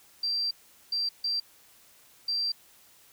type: tone bursts at uneven times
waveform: sine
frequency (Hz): 4709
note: D8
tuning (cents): +4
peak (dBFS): -26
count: 4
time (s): 0.23-0.51 / 0.92-1.09 / 1.24-1.4 / 2.28-2.52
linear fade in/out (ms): 5
effects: white hiss -58 dBFS RMS until 3.12 s